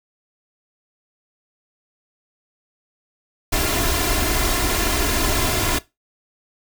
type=noise with comb filter; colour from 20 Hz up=pink; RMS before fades=-20 dBFS; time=3.52-5.79 s; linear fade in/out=10 ms; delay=2.9 ms; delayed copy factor=+0.65; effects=noise-tail reverb RT60 0.2 s tail -18 dB re dry